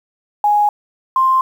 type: tone pair in turn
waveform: sine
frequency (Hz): 830.6 / 1049.3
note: G#5 / C6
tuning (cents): 0 / +5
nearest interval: major third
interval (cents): 405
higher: second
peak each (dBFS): -10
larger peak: neither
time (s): 0.44-0.69 / 1.16-1.41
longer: neither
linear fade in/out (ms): 2
effects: 7-bit